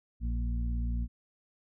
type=harmonic tone with a mistuned harmonic; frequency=58.2 Hz; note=A#1; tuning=2 cents flat; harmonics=1 / 2 / 3 / 4; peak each=-29 / -41 / -44 / -41 dBFS; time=0.2-1.08 s; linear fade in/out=50 ms; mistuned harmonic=4; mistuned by=+17 cents; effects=none